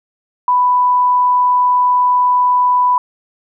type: tone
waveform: sine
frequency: 992 Hz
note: B5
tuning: 7 cents sharp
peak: -9 dBFS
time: 0.48-2.98 s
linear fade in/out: 2 ms
effects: none